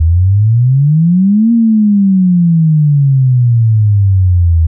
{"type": "exponential two-way sweep", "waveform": "sine", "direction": "up then down", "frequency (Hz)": [77.78, 235.2, 79.8], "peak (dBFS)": -5, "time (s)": [0, 4.67], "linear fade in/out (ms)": 10, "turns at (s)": 1.52, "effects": []}